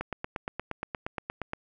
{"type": "click train", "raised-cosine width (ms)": 0.5, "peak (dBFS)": -17, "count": 14, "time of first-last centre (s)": [0.01, 1.534], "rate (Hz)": 8.53, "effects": []}